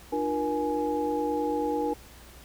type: tone cluster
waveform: sine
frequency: 301.1 / 350.4 / 475.2 / 837 Hz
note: D4 / F4 / A#4 / G#5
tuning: +43 / +6 / +33 / +13 cents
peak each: -30 / -36 / -29 / -31 dBFS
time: 0.12-1.94 s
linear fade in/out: 10 ms
effects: added 60 Hz sine -51 dBFS peak until 2.44 s + pink hiss -51 dBFS RMS until 2.44 s